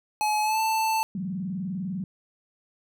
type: tone with pitch glide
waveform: square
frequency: 850 to 883.5 Hz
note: G#5 to A5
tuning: +40 to +7 cents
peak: -23 dBFS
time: 0.21-1.03 s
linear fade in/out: 0 ms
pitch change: +67 cents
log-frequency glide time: 0.42-0.6 s
type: tone with vibrato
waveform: sine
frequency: 185 Hz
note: F#3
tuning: in tune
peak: -28 dBFS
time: 1.15-2.04 s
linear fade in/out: 2 ms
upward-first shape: square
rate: 20 Hz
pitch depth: 160 cents each way
effects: none

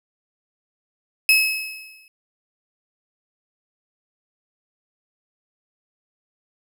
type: tone with exponential decay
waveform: 35% pulse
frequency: 2577 Hz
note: E7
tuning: 40 cents flat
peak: -9 dBFS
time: 1.29-2.08 s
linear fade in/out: 1 ms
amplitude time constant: 170 ms
effects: none

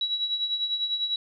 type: tone with tremolo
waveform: sine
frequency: 3900 Hz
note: B7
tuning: 23 cents flat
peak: -22 dBFS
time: 0.01-1.16 s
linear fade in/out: 2 ms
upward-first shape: triangle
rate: 10 Hz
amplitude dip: 70%
effects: none

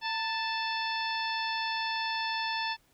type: harmonic tone with a mistuned harmonic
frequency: 879 Hz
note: A5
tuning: 2 cents flat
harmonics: 1 / 2 / 3 / 4 / 5 / 6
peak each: -33 / -36 / -38 / -39 / -40 / -41 dBFS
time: 0.01-2.77 s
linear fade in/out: 50 ms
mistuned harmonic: 1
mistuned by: +51 cents
effects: pink hiss -67 dBFS RMS until 2.93 s

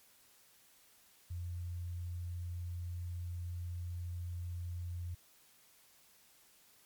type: tone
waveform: sine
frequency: 87.31 Hz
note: F2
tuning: in tune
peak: -38 dBFS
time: 1.3-5.15 s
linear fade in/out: 10 ms
effects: white hiss -65 dBFS RMS until 6.85 s + MP3 96 kbps

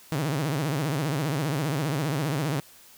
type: tone with vibrato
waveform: sawtooth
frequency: 146.83 Hz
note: D3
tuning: in tune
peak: -21 dBFS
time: 0.12-2.6 s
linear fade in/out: 0 ms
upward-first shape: sine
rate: 15 Hz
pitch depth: 190 cents each way
effects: white hiss -52 dBFS RMS until 2.97 s

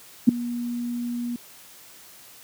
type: tone with ADSR envelope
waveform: sine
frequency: 240 Hz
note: B3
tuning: 49 cents flat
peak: -6 dBFS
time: 0.27-1.36 s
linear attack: 18 ms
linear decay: 6 ms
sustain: -20 dB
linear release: 3 ms
effects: white hiss -48 dBFS RMS until 2.43 s + high-pass 60 Hz 12 dB/octave

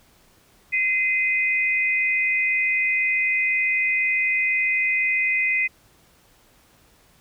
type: tone pair together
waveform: sine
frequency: 2056 / 2494 Hz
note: C7 / D#7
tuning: -31 / +3 cents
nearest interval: minor third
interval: 334 cents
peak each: -21 / -22 dBFS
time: 0.72-5.68 s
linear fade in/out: 20 ms
effects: pink hiss -57 dBFS RMS until 7.2 s

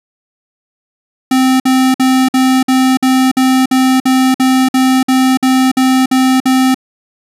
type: tone bursts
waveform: square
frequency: 260 Hz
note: C4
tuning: 11 cents flat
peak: -8 dBFS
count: 16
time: 1.31-6.745 s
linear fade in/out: 5 ms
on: 290 ms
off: 53 ms
effects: resampled to 32000 Hz

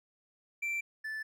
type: tone pair in turn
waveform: triangle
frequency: 2346 / 1751.4 Hz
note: D7 / A6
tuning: -2 / -8 cents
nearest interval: perfect fourth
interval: 506 cents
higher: first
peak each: -30 / -34 dBFS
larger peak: first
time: 0.62-0.81 / 1.04-1.23 s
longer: neither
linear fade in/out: 10 ms
effects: none

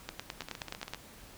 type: two click trains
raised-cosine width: 0.2 ms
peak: -23 / -19 dBFS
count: 9 / 9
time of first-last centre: 0.42-0.946 / 0.09-0.936 s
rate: 15.2 / 9.46 Hz
effects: pink hiss -53 dBFS RMS until 1.37 s

